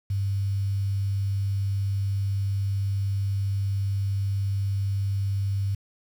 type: tone with quantisation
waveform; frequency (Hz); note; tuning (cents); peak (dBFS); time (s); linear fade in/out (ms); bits
sine; 98.6; G2; +11; -23; 0.1-5.75; 5; 8
effects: none